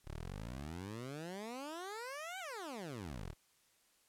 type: exponential two-way sweep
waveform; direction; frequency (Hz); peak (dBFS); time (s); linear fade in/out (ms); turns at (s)
15% pulse; up then down; 32.7 to 784 to 32.7; -37; 0.04-3.35; 50; 2.39
effects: white hiss -72 dBFS RMS until 4.08 s + low-pass 12000 Hz 12 dB/octave